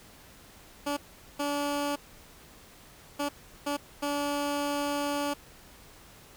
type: tone bursts at uneven times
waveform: 15% pulse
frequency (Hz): 288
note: D4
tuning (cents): -34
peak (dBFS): -22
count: 5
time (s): 0.86-0.97 / 1.39-1.96 / 3.19-3.29 / 3.66-3.77 / 4.02-5.34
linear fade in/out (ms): 10
effects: pink hiss -53 dBFS RMS until 6.36 s